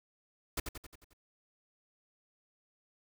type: noise with echo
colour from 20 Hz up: pink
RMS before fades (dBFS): -34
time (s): 0.57-0.6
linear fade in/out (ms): 5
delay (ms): 89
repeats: 6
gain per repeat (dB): -5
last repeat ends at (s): 1.134
effects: none